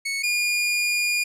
sawtooth tone pair in turn, 2211 / 2428 Hz, C#7 / D#7, -5 / -43 cents, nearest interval major second, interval 162 cents, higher second, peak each -21 / -17 dBFS, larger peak second, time 0.05-0.23 / 0.23-1.24 s, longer second, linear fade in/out 10 ms, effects low-pass 11000 Hz 12 dB/octave

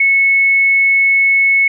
sine tone, 2200 Hz, C#7, 14 cents flat, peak -8 dBFS, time 0-1.68 s, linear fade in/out 5 ms, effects none

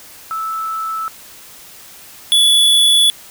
sine / square tone pair in turn, 1313 / 3429 Hz, E6 / A7, -7 / -45 cents, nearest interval octave + perfect fourth, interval 1662 cents, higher second, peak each -19 / -9 dBFS, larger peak second, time 0.31-1.08 / 2.32-3.1 s, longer second, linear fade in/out 0 ms, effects white hiss -39 dBFS RMS until 3.3 s

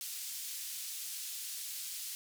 white band-pass noise, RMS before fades -42 dBFS, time 0.01-2.15 s, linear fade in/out 0 ms, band 3400 to 14000 Hz, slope 12 dB/octave, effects none

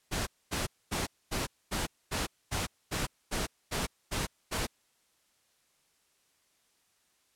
pink noise bursts, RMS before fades -32 dBFS, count 12, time 0.11-4.67 s, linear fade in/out 20 ms, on 160 ms, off 240 ms, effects white hiss -71 dBFS RMS until 7.35 s + low-pass 11000 Hz 12 dB/octave

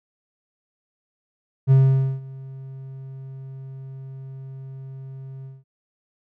triangle tone with ADSR envelope, 133.7 Hz, C3, 38 cents sharp, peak -8 dBFS, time 1.67-5.64 s, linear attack 42 ms, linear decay 490 ms, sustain -24 dB, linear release 190 ms, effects none

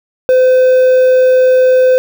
triangle tone with quantisation, 512 Hz, C5, 38 cents flat, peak -3 dBFS, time 0.29-1.98 s, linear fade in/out 0 ms, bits 5, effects none

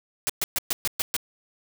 white noise bursts, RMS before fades -25 dBFS, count 7, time 0.27-1.165 s, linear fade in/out 0 ms, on 25 ms, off 120 ms, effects none

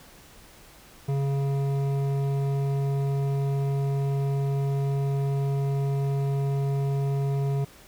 triangle tone with hard clipping, 138.59 Hz, C#3, in tune, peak -25 dBFS, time 1.08-7.65 s, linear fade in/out 10 ms, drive 15 dB, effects pink hiss -51 dBFS RMS until 7.87 s

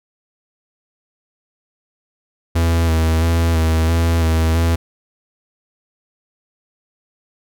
45% pulse tone with vibrato, 82 Hz, E2, 9 cents flat, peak -13 dBFS, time 2.55-4.76 s, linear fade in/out 10 ms, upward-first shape square, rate 1.5 Hz, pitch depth 27 cents each way, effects none

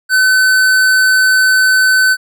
sine tone with hard clipping, 1518 Hz, F#6, 44 cents sharp, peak -9 dBFS, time 0.09-2.17 s, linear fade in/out 50 ms, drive 15 dB, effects none

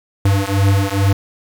square beating tone pair, 97.5 / 99.8 Hz, G2 / G2, -9 / +32 cents, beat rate 2.3 Hz, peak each -16 dBFS, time 0.25-1.13 s, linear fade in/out 5 ms, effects 7-bit

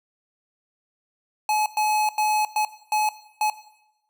square tone bursts at uneven times, 852 Hz, G#5, 44 cents sharp, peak -20 dBFS, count 6, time 1.49-1.66 / 1.77-2.09 / 2.18-2.45 / 2.56-2.65 / 2.92-3.09 / 3.41-3.5 s, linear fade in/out 2 ms, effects noise-tail reverb RT60 0.9 s tail -17 dB re dry

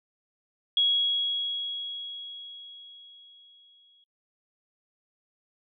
sine tone with exponential decay, 3322 Hz, G#7, in tune, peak -19 dBFS, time 0.77-4.04 s, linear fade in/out 2 ms, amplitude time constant 710 ms, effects noise-tail reverb RT60 0.1 s tail -24 dB re dry

